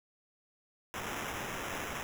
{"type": "noise with sample-and-hold", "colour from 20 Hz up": "violet", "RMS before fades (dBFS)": -39, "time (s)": [0.94, 2.03], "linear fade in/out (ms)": 0, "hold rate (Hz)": 4410, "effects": []}